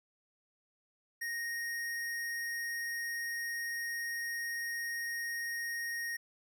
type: tone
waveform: square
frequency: 1864.7 Hz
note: A#6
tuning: in tune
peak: -36 dBFS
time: 1.21-6.17 s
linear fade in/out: 10 ms
effects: none